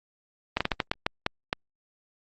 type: slowing click train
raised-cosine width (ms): 0.3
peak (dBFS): -8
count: 9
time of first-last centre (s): 0.57-1.529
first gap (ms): 36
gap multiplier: 1.33
effects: Opus 24 kbps